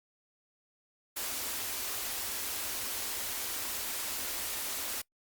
white band-stop noise, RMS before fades -36 dBFS, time 1.16-5.02 s, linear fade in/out 10 ms, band 110 to 210 Hz, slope 96 dB/octave, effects noise-tail reverb RT60 0.1 s tail -24 dB re dry + Opus 48 kbps

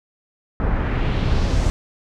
brown noise with low-pass filter sweep, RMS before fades -19 dBFS, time 0.6-1.7 s, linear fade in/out 0 ms, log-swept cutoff 1400 to 7600 Hz, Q 1.6, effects none

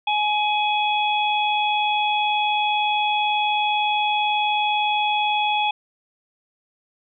harmonic tone, 841 Hz, G#5, 22 cents sharp, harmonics 1 / 3 / 4, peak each -20 / -25 / -26 dBFS, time 0.07-5.71 s, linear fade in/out 5 ms, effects none

